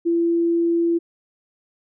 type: tone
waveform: sine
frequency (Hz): 338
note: E4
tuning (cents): +43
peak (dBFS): -16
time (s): 0.05-0.99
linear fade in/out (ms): 20
effects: none